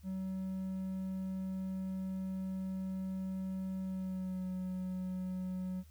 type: tone with pitch glide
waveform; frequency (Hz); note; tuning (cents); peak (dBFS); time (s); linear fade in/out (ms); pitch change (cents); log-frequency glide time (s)
triangle; 189 to 184.9; F#3 to F#3; +37 to -1; -34; 0.03-5.84; 50; -38; 3.81-4.47
effects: added 77 Hz sine -55 dBFS peak until 5.9 s + white hiss -69 dBFS RMS until 5.9 s